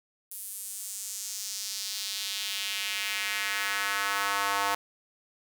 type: tone with high-pass filter sweep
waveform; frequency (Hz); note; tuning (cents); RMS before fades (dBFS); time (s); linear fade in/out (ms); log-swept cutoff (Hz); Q
square; 99.9; G2; +33; -32; 0.31-4.75; 5; 11000 to 930; 1.8
effects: none